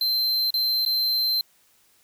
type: tone with dropouts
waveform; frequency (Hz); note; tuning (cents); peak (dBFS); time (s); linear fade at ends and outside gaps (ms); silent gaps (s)
square; 4111; C8; -31; -21; 0.01-1.41; 2; 0.505-0.54 / 0.851-0.861
effects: white hiss -61 dBFS RMS until 2.03 s